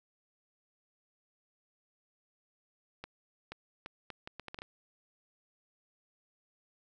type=accelerating click train; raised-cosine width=0.3 ms; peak=-26 dBFS; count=10; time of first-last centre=3.04-4.619 s; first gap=480 ms; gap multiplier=0.71; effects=none